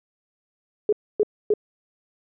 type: tone bursts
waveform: sine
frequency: 420.6 Hz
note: G#4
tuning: 22 cents sharp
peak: -15 dBFS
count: 3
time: 0.89-1.538 s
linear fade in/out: 2 ms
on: 36 ms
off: 270 ms
effects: none